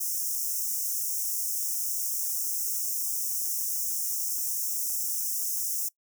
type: high-pass noise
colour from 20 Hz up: white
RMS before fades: -30 dBFS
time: 0-5.89 s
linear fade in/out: 10 ms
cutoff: 5400 Hz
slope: 96 dB/octave
effects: noise-tail reverb RT60 0.1 s tail -22 dB re dry